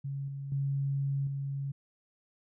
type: tone with level steps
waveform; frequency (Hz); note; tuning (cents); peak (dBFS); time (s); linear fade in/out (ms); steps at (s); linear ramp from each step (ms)
sine; 138.59; C#3; 0; -33 / -36 / -28 / -32; 0.04-1.72; 10; 0.28 / 0.52 / 1.27; 2
effects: none